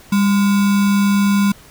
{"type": "tone with sample-and-hold", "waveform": "sine", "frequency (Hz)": 200, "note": "G3", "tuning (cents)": 35, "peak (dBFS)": -11, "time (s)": [0.12, 1.52], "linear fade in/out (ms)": 5, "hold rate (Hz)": 1225, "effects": ["pink hiss -44 dBFS RMS until 1.7 s"]}